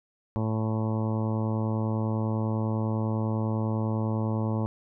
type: harmonic tone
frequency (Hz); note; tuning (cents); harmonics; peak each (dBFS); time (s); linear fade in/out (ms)
110; A2; 0; 1 / 2 / 3 / 4 / 5 / 6 / 7 / 8 / 9 / 10; -27 / -30 / -36 / -39 / -38 / -44 / -45 / -41 / -43 / -46; 0.36-4.66; 0
effects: none